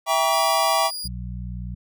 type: chord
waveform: square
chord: E diminished seventh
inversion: none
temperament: just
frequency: 659.3 / 791.1 / 949.3 / 1139.2 Hz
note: E5 / G5 / Bb5 / Db6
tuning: 0 / +16 / +31 / +47 cents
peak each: -24 / -24 / -26 / -24 dBFS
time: 0.06-0.91 s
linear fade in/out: 50 ms
type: tone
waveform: sawtooth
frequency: 4864 Hz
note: D#8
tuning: 40 cents flat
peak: -26 dBFS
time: 0.32-1.08 s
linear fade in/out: 10 ms
type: harmonic tone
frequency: 60.2 Hz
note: B1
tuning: 44 cents flat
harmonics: 1 / 2 / 3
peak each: -31 / -34 / -36 dBFS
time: 1.04-1.75 s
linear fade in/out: 10 ms
effects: none